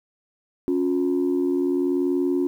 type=tone pair together; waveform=sine; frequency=277.2 / 357.9 Hz; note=C#4 / F4; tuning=0 / +42 cents; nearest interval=major third; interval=442 cents; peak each=-21 dBFS; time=0.68-2.47 s; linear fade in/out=0 ms; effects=tanh soft clip ceiling -14 dBFS + 9-bit